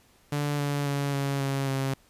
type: tone with pitch steps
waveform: sawtooth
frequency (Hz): 145.6 / 143.43 / 141.29 / 139.19 / 137.11 / 135.07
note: D3 / D3 / C#3 / C#3 / C#3 / C#3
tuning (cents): -15 / -41 / +33 / +7 / -19 / -45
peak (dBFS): -22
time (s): 0.32-1.94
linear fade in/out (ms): 5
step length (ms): 270
effects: pink hiss -61 dBFS RMS until 2.09 s + resampled to 32000 Hz